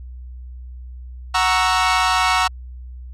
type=chord; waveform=sawtooth; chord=F# dominant seventh; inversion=none; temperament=equal; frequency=740 / 932.3 / 1108.7 / 1318.5 Hz; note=F#5 / A#5 / C#6 / E6; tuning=0 / 0 / 0 / 0 cents; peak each=-17 dBFS; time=1.34-2.48 s; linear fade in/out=10 ms; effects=added 62 Hz sine -32 dBFS peak until 3.13 s + low-pass 7000 Hz 12 dB/octave